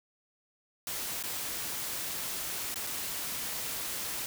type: noise with dropouts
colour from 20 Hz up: white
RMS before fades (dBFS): -36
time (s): 0.87-4.26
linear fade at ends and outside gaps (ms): 1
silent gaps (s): 1.227-1.237 / 2.743-2.758 / 2.867-2.871
effects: none